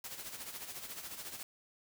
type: noise with tremolo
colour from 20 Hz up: white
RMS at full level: -43 dBFS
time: 0.04-1.43 s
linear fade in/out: 2 ms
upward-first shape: sine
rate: 14 Hz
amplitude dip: 60%
effects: none